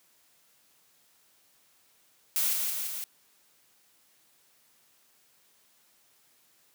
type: noise with echo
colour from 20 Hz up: blue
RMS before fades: -27 dBFS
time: 2.36-2.53 s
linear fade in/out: 0 ms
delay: 170 ms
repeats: 3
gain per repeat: -3 dB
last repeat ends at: 3.04 s
effects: white hiss -65 dBFS RMS until 6.74 s + high-pass 100 Hz 12 dB/octave